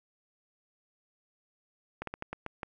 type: slowing click train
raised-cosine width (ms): 0.5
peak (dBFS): -21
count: 7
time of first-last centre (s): 2.02-2.632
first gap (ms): 53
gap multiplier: 1.26
effects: none